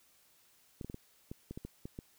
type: clicks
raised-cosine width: 3 ms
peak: -29 dBFS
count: 10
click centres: 0.812 / 0.846 / 0.899 / 0.944 / 1.315 / 1.51 / 1.575 / 1.65 / 1.855 / 1.989 s
effects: white hiss -67 dBFS RMS until 2.18 s